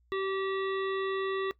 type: harmonic tone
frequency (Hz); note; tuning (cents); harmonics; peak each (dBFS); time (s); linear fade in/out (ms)
385.7; G4; -28; 1 / 3 / 5 / 7 / 9 / 10; -30 / -36 / -40 / -48 / -47 / -49; 0.12-1.51; 0
effects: noise-tail reverb RT60 0.1 s tail -18 dB re dry + added 60 Hz sine -64 dBFS peak until 1.59 s